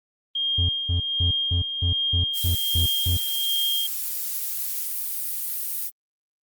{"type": "tone with tremolo", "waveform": "sine", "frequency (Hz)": 3221, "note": "G7", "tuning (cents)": 46, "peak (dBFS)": -21, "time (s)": [0.35, 3.87], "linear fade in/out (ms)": 5, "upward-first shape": "sine", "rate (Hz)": 1.3, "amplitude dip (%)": 50}
{"type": "tone bursts", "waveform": "triangle", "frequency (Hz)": 87.31, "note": "F2", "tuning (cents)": 0, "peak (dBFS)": -18, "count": 9, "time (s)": [0.58, 3.17], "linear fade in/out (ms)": 5, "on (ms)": 110, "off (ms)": 200}
{"type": "noise", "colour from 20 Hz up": "violet", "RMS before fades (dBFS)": -28, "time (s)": [2.33, 5.91], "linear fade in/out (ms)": 50}
{"effects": ["Opus 32 kbps"]}